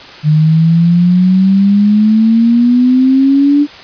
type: exponential sweep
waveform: sine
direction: up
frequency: 150.5 to 293.7 Hz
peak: -5 dBFS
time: 0.23-3.67 s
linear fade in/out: 50 ms
effects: white hiss -32 dBFS RMS until 3.83 s + resampled to 11025 Hz